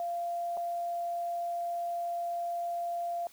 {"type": "tone with dropouts", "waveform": "sine", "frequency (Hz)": 691, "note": "F5", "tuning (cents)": -19, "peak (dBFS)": -31, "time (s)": [0, 3.27], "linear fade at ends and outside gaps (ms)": 1, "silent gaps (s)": [0.57, 0.574], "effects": ["white hiss -58 dBFS RMS until 3.32 s"]}